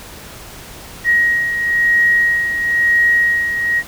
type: beating tone pair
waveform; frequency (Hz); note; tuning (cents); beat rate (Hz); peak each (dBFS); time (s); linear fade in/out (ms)
sine; 1890 / 1891; A#6 / A#6; +23 / +24; 1; -12 / -20; 1.04-3.83; 50
effects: pink hiss -35 dBFS RMS until 3.87 s